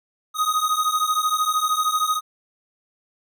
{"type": "beating tone pair", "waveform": "square", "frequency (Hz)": [1244.5, 1257.5], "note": ["D#6", "D#6"], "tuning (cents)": [0, 18], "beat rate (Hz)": 13, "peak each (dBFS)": -23, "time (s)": [0.34, 2.21], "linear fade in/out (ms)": 50, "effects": []}